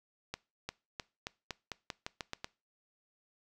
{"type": "accelerating click train", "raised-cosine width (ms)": 0.2, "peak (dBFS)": -20, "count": 11, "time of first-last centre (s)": [0.34, 2.444], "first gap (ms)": 350, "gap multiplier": 0.88, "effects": ["noise-tail reverb RT60 0.3 s tail -22 dB re dry"]}